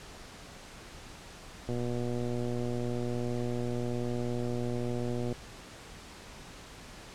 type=click train; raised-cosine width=2 ms; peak=-22 dBFS; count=441; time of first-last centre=1.69-5.326 s; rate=121 Hz; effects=pink hiss -48 dBFS RMS until 7.14 s + low-pass 8000 Hz 12 dB/octave